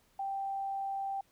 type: tone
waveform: sine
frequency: 784 Hz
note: G5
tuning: in tune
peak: -33 dBFS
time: 0.19-1.21 s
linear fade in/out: 5 ms
effects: pink hiss -69 dBFS RMS until 1.31 s